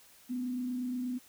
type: tone with frequency modulation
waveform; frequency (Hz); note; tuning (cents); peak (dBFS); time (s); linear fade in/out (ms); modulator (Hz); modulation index
sine; 249.8; B3; +20; -32; 0.29-1.19; 20; 28.3; 0.28
effects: white hiss -59 dBFS RMS until 1.28 s